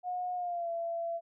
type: tone with pitch glide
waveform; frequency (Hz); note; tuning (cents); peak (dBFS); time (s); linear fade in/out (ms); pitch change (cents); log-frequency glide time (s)
sine; 723 to 674.6; F#5 to E5; -40 to +40; -32; 0.03-1.21; 50; -120; 0.35-0.7
effects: none